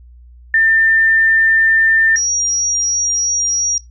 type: tone pair in turn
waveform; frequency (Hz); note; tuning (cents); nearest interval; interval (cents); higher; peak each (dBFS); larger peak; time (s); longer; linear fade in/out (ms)
sine; 1795 / 5699; A6 / F8; +34 / +34; octave + minor sixth; 2000; second; -9 / -14; first; 0.54-2.16 / 2.16-3.78; neither; 2
effects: noise-tail reverb RT60 0.2 s tail -18 dB re dry + added 60 Hz sine -38 dBFS peak until 3.9 s